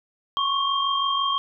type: tone cluster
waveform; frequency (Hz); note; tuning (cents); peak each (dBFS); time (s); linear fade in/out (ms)
sine; 1064 / 1110 / 3192; C6 / C#6 / G7; +29 / +2 / +31; -30 / -23 / -25; 0.37-1.38; 0
effects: none